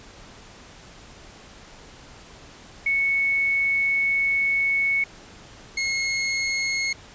sine / sawtooth tone pair in turn, 2211 / 2163 Hz, C#7 / C#7, -5 / -43 cents, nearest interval unison, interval 38 cents, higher first, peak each -19 dBFS, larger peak neither, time 2.86-5.04 / 5.77-6.93 s, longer first, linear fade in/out 5 ms, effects pink hiss -46 dBFS RMS until 7.14 s + resampled to 16000 Hz

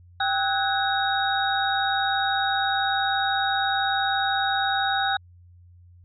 sine tone cluster, 786 / 1286 / 1480 / 1641 / 3775 Hz, G5 / E6 / F#6 / G#6 / A#7, +4 / -43 / 0 / -21 / +21 cents, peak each -24 / -33 / -27 / -32 / -28 dBFS, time 0.2-5.17 s, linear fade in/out 5 ms, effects added 88 Hz sine -48 dBFS peak until 6.04 s

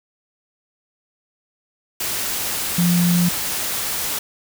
sine tone in noise, 174.61 Hz, F3, in tune, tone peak -14 dBFS, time 2.78-3.29 s, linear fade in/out 5 ms, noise white, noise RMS -24 dBFS, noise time 2-4.19 s, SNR +7 dB, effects none

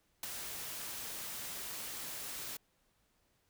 white noise with ADSR envelope, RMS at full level -37 dBFS, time 0.23-2.57 s, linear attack 3 ms, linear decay 16 ms, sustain -6 dB, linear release 5 ms, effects pink hiss -75 dBFS RMS until 3.49 s

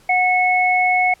sine tone pair together, 733 / 2195 Hz, F#5 / C#7, -16 / -18 cents, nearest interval octave + perfect fifth, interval 1898 cents, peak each -16 dBFS, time 0.09-1.14 s, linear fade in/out 5 ms, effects pink hiss -52 dBFS RMS until 1.2 s + low-pass 12000 Hz 12 dB/octave

